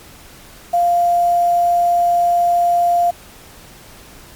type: tone with quantisation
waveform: sine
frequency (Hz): 697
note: F5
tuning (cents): -4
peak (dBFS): -11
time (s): 0.73-3.11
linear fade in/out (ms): 10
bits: 6
effects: pink hiss -41 dBFS RMS until 4.35 s + MP3 96 kbps